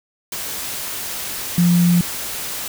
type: tone in noise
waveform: sine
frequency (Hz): 174.61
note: F3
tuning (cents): 0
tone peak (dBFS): -11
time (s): 1.58-2.01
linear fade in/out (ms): 2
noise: white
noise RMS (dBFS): -27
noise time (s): 0.32-2.68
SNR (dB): +13
effects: none